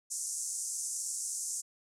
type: band-pass noise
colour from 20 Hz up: pink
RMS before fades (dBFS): -37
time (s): 0.1-1.62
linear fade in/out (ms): 20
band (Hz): 6100 to 9900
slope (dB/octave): 48
effects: none